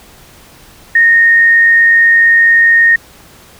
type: tone with frequency modulation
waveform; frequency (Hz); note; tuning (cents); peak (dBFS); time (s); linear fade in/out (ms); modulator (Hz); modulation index
sine; 1848; A#6; -16; -4; 0.95-2.96; 5; 84.8; 0.22
effects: pink hiss -40 dBFS RMS until 3.59 s